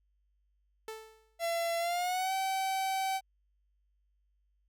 sawtooth tone with exponential decay, 440 Hz, A4, in tune, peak -34 dBFS, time 0.88-1.39 s, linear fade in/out 2 ms, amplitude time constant 110 ms
45% pulse tone with pitch glide, 676 to 767.6 Hz, E5 to G5, +43 to -37 cents, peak -30 dBFS, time 1.39-3.21 s, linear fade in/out 50 ms, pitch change +220 cents, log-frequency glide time 1.79-2.33 s
effects added 50 Hz sine -70 dBFS peak until 4.68 s

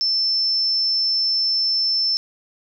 sine tone, 5310 Hz, E8, 12 cents sharp, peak -17 dBFS, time 0.01-2.17 s, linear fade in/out 0 ms, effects none

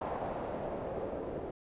white noise with low-pass filter sweep, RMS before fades -38 dBFS, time 0.01-1.51 s, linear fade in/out 5 ms, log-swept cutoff 750 to 470 Hz, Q 2.2, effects resampled to 8000 Hz

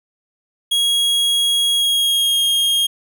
45% pulse tone with pitch glide, 3300 to 3247 Hz, G#7 to G#7, -12 to -40 cents, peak -14 dBFS, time 0.71-2.87 s, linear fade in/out 10 ms, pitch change -28 cents, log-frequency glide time 1.77-2.42 s, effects none

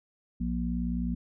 harmonic tone, 59.7 Hz, A#1, 42 cents sharp, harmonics 1 / 3 / 4, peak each -32 / -32 / -32 dBFS, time 0.4-1.15 s, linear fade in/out 10 ms, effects none

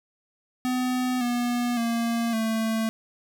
square tone with pitch steps, 252.4 / 242.1 / 232.3 / 222.8 Hz, B3 / B3 / A#3 / A3, +38 / -34 / -6 / +22 cents, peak -24 dBFS, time 0.65-2.89 s, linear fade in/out 0 ms, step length 560 ms, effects 10-bit

